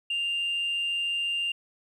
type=tone with amplitude modulation; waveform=sine; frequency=2794 Hz; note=F7; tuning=in tune; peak=-23 dBFS; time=0.1-1.52 s; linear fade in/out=5 ms; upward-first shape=sine; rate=166 Hz; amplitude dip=30%; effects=tanh soft clip ceiling -23 dBFS + 10-bit